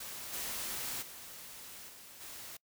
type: noise with level steps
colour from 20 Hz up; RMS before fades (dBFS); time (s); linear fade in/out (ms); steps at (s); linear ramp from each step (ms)
white; -44 / -39 / -49 / -53 / -47; 0-2.57; 5; 0.32 / 1.01 / 1.88 / 2.2; 20
effects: noise-tail reverb RT60 0.1 s tail -25 dB re dry